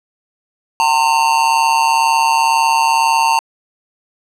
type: tone with amplitude modulation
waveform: square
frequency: 908 Hz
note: A#5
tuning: 46 cents flat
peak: -8 dBFS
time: 0.8-3.39 s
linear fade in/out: 0 ms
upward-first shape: sine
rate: 142 Hz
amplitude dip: 75%
effects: low-pass 9000 Hz 12 dB/octave + 7-bit